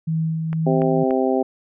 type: tone with tremolo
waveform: sine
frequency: 160.8 Hz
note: E3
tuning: 43 cents flat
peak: -18 dBFS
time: 0.07-1.04 s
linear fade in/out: 10 ms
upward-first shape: sine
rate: 2.1 Hz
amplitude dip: 35%
type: click train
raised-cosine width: 0.5 ms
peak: -19 dBFS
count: 3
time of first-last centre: 0.53-1.108 s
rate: 3.46 Hz
type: harmonic tone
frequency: 130.81 Hz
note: C3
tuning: in tune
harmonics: 2 / 3 / 4 / 5 / 6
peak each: -21 / -21 / -24 / -25 / -26 dBFS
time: 0.66-1.43 s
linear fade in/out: 10 ms
effects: none